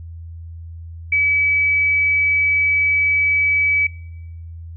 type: tone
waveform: sine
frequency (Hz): 2288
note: D7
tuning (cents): -46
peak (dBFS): -13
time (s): 1.12-3.87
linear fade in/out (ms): 5
effects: noise-tail reverb RT60 1.0 s tail -26 dB re dry + added 83 Hz sine -31 dBFS peak until 4.76 s

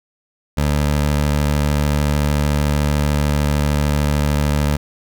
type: tone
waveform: 20% pulse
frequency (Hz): 73.42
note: D2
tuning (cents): 0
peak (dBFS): -10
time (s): 0.57-4.77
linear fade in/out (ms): 10
effects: none

